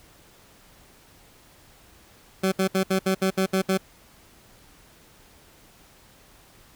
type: tone bursts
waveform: 20% pulse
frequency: 190 Hz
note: F#3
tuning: 46 cents sharp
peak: -15 dBFS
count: 9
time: 2.43-3.777 s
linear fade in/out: 10 ms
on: 91 ms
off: 66 ms
effects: pink hiss -54 dBFS RMS until 6.75 s